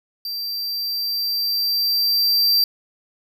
square tone with level ramp, 4699 Hz, D8, in tune, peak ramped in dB -26 to -14 dBFS, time 0.25-2.64 s, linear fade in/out 2 ms, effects none

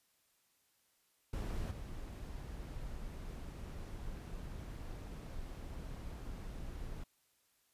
brown noise with level steps, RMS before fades -39 / -45 dBFS, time 1.33-7.04 s, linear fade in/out 5 ms, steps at 1.71 s, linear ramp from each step 2 ms, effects white hiss -75 dBFS RMS until 7.73 s + resampled to 32000 Hz

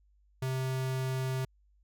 square tone, 130.81 Hz, C3, in tune, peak -31 dBFS, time 0.42-1.45 s, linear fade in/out 5 ms, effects added 50 Hz sine -63 dBFS peak until 1.83 s

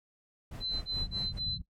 brown noise with tremolo, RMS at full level -38 dBFS, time 0.51-1.39 s, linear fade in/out 5 ms, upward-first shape sine, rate 4.7 Hz, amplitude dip 85%
sine tone bursts, 4051 Hz, B7, 43 cents sharp, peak -31 dBFS, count 4, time 0.6-1.585 s, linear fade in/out 50 ms, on 220 ms, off 35 ms
pink low-pass noise, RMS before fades -41 dBFS, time 0.95-1.62 s, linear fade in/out 5 ms, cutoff 200 Hz, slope 48 dB/octave
effects noise-tail reverb RT60 0.1 s tail -17 dB re dry + MP3 64 kbps

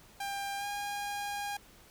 sawtooth tone with pitch glide, 797 to 813.7 Hz, G5 to G#5, +28 to -36 cents, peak -31 dBFS, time 0.2-1.57 s, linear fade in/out 5 ms, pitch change +36 cents, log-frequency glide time 0.57-0.66 s, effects pink hiss -58 dBFS RMS until 1.9 s

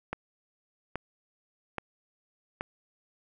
click train, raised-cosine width 0.5 ms, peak -17 dBFS, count 4, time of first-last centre 0.13-2.609 s, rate 1.21 Hz, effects none

